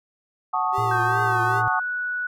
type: chord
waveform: sine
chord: D# half-diminished seventh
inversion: first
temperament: equal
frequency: 740 / 880 / 1108.7 / 1244.5 Hz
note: F#5 / A5 / C#6 / D#6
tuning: 0 / 0 / 0 / 0 cents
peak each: -26 dBFS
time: 0.53-1.8 s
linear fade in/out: 10 ms
type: tone with vibrato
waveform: square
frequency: 380 Hz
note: F#4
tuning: 46 cents sharp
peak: -31 dBFS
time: 0.72-1.63 s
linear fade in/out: 50 ms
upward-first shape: triangle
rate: 2.5 Hz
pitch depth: 130 cents each way
type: harmonic tone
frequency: 114.4 Hz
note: A#2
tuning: 32 cents flat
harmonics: 1 / 3 / 4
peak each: -27 / -43 / -44 dBFS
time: 0.78-1.68 s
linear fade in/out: 0 ms
type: tone with pitch glide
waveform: sine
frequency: 1553 to 1473.5 Hz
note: G6 to F#6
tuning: -17 to -8 cents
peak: -24 dBFS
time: 0.91-2.27 s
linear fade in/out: 5 ms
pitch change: -91 cents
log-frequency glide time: 1.18-1.67 s
effects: none